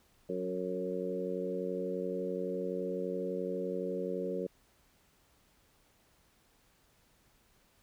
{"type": "harmonic tone with a mistuned harmonic", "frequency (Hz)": 91.8, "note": "F#2", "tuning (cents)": -13, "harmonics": [2, 3, 4, 5, 6], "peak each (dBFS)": [-40, -43, -39, -37, -40], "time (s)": [0.29, 4.47], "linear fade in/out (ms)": 5, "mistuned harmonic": 3, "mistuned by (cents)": 18, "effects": ["pink hiss -68 dBFS RMS until 7.82 s"]}